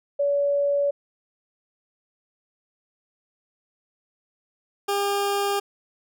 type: tone pair in turn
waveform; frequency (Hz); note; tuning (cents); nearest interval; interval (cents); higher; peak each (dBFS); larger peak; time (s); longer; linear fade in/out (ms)
sine / 20% pulse; 569 / 402.3; C#5 / G4; +45 / +45; tritone; 600; first; -19 / -17; second; 0.19-0.91 / 4.88-5.6; neither; 10
effects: none